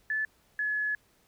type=tone pair in turn; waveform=sine; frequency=1738 / 1703.2 Hz; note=A6 / G#6; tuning=-22 / +43 cents; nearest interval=unison; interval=35 cents; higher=first; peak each=-27 dBFS; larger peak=neither; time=0.1-0.25 / 0.59-0.95 s; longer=second; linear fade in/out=2 ms; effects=pink hiss -66 dBFS RMS until 1.27 s